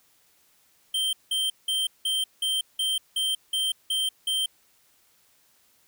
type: tone bursts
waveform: square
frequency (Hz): 3136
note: G7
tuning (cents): 0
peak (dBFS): -24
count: 10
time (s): 0.94-4.46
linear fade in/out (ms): 5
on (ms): 190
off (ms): 180
effects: white hiss -63 dBFS RMS until 5.87 s